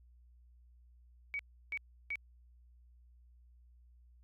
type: tone bursts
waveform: sine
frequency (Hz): 2262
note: C#7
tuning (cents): +34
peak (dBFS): -35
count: 3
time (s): 1.34-2.156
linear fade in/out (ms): 0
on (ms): 52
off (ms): 330
effects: added 60 Hz sine -59 dBFS peak until 4.23 s